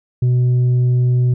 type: tone with tanh clipping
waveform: sine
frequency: 124.3 Hz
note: B2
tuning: 12 cents sharp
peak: -12 dBFS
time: 0.22-1.34 s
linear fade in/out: 5 ms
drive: 3 dB
effects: none